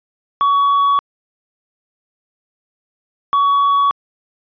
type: tone pair in turn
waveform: triangle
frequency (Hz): 1126 / 1126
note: C#6 / C#6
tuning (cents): +27 / +27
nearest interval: unison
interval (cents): 0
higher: neither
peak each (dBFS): -9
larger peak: neither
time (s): 0.41-0.99 / 3.33-3.91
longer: neither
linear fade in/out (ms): 0
effects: resampled to 11025 Hz